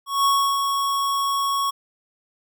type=tone with ADSR envelope; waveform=square; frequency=1108 Hz; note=C#6; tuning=1 cent flat; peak=-16 dBFS; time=0.06-1.71 s; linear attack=190 ms; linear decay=320 ms; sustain=-5 dB; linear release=15 ms; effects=none